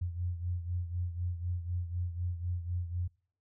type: beating tone pair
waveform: sine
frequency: 87.31 / 91.31 Hz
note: F2 / F#2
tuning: 0 / -22 cents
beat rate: 4 Hz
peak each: -33 / -39 dBFS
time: 0.01-3.08 s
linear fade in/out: 10 ms
effects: noise-tail reverb RT60 0.5 s tail -25 dB re dry